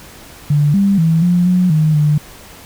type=tone with pitch steps; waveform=sine; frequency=146.7 / 198.4 / 162.8 / 176.4 / 181.2 / 155.2 / 149.5 Hz; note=D3 / G3 / E3 / F3 / F#3 / D#3 / D3; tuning=-2 / +21 / -21 / +18 / -36 / -4 / +31 cents; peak=-9 dBFS; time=0.5-2.18 s; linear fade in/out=5 ms; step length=240 ms; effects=pink hiss -38 dBFS RMS until 2.65 s